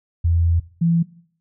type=tone pair in turn; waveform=sine; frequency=84.3 / 168.07 Hz; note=E2 / E3; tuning=+39 / +34 cents; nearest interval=octave; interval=1195 cents; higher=second; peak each=-14 dBFS; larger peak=neither; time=0.24-0.6 / 0.81-1.03 s; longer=first; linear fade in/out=10 ms; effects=noise-tail reverb RT60 0.6 s tail -20 dB re dry